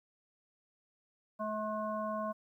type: harmonic tone with a mistuned harmonic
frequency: 214.6 Hz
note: A3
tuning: 43 cents flat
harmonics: 1 / 3 / 5 / 7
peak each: -40 / -37 / -38 / -50 dBFS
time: 1.39-2.33 s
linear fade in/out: 20 ms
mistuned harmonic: 7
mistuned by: -24 cents
effects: 12-bit